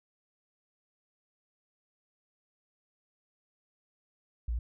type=tone; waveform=sine; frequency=58.2 Hz; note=A#1; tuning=2 cents flat; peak=-29 dBFS; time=4.48-4.59 s; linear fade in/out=5 ms; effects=none